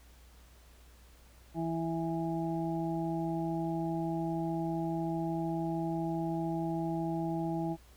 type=harmonic tone; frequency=164.81 Hz; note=E3; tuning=in tune; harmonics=1 / 2 / 4 / 5; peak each=-35 / -34 / -41 / -40 dBFS; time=1.54-7.77 s; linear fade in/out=50 ms; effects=added 60 Hz sine -56 dBFS peak until 7.96 s + pink hiss -62 dBFS RMS until 7.96 s